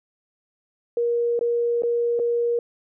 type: tone with dropouts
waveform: sine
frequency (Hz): 473.2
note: A#4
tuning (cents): +26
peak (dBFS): -19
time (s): 0.97-2.59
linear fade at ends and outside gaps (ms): 2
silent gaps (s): 1.392-1.41 / 1.822-1.834 / 2.192-2.197
effects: none